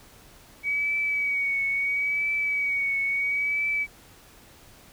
sine tone with vibrato, 2262 Hz, C#7, 34 cents sharp, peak -23 dBFS, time 0.63-3.87 s, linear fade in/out 50 ms, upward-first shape triangle, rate 0.74 Hz, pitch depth 42 cents each way, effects pink hiss -52 dBFS RMS until 4.92 s

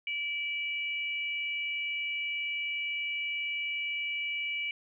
sine tone pair together, 2316 / 2913 Hz, D7 / F#7, -25 / -28 cents, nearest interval major third, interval 397 cents, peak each -32 / -37 dBFS, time 0.07-4.71 s, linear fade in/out 2 ms, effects none

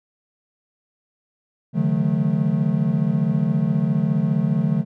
triangle tone cluster, 141.3 / 156 / 180.7 / 217.1 Hz, C#3 / D#3 / F#3 / A3, +34 / +5 / -41 / -23 cents, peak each -22 / -20 / -21 / -21 dBFS, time 1.73-4.85 s, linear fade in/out 50 ms, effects none

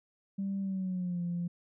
sine tone with pitch glide, 196 to 173.61 Hz, G3 to F3, 0 to -10 cents, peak -30 dBFS, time 0.38-1.48 s, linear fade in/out 10 ms, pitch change -210 cents, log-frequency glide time 0.6-1.22 s, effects tanh soft clip ceiling -27 dBFS

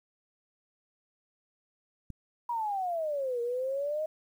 click, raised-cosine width 5 ms, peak -28 dBFS, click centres 2.103 s
sine exponential two-way sweep, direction down then up, 972 to 468.6 to 632 Hz, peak -29 dBFS, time 2.49-4.06 s, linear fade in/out 5 ms, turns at 3.41 s
effects 10-bit

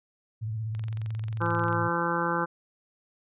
sine tone with vibrato, 110 Hz, A2, in tune, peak -29 dBFS, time 0.41-1.89 s, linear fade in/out 20 ms, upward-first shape sine, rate 16 Hz, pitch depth 67 cents each way
click train, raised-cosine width 0.2 ms, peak -28 dBFS, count 23, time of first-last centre 0.75-1.728 s, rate 22.5 Hz
harmonic tone, 170.3 Hz, F3, 43 cents flat, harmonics 1 / 2 / 3 / 5 / 6 / 7 / 8 / 9, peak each -33 / -33 / -33 / -33 / -33 / -33 / -33 / -33 dBFS, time 1.4-2.46 s, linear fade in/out 20 ms
effects resampled to 8000 Hz

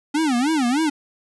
square tone with vibrato, 277.2 Hz, C#4, in tune, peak -18 dBFS, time 0.14-0.9 s, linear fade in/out 10 ms, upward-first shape sine, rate 3.3 Hz, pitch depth 270 cents each way, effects resampled to 24000 Hz

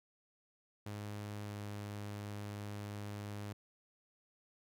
sawtooth tone with pitch glide, 103.7 to 102.98 Hz, G#2 to G#2, -2 to -14 cents, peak -38 dBFS, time 0.86-3.53 s, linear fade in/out 5 ms, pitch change -12 cents, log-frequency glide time 1.45-1.53 s, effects none

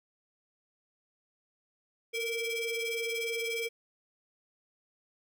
35% pulse ring-modulated tone, 932.3 Hz, A#5, in tune, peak -27 dBFS, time 2.13-3.69 s, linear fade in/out 20 ms, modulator 1390 Hz, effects none

